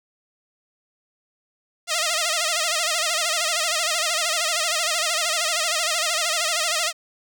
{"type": "tone with vibrato", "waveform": "5% pulse", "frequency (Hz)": 657, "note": "E5", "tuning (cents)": -6, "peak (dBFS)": -9, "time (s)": [1.87, 6.93], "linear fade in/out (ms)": 50, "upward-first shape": "sine", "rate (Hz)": 13, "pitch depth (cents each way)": 120, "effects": []}